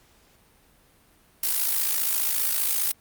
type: noise with amplitude modulation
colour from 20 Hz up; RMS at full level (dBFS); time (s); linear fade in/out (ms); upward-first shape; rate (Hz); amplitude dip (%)
blue; -21; 1.43-2.92; 5; sine; 54.9; 70
effects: pink hiss -59 dBFS RMS until 3 s + Opus 48 kbps